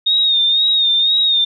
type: tone with vibrato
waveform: sine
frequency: 3700 Hz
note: A#7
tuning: 14 cents flat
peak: -11 dBFS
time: 0.06-1.45 s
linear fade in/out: 10 ms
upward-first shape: sine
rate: 2 Hz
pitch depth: 56 cents each way
effects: none